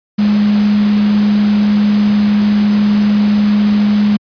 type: tone in noise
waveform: sine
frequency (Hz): 207.7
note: G#3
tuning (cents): 0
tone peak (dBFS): -8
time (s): 0.18-4.17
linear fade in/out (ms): 10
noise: pink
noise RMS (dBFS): -25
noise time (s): 0.18-4.17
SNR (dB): +14
effects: high-pass 100 Hz 12 dB/octave + resampled to 11025 Hz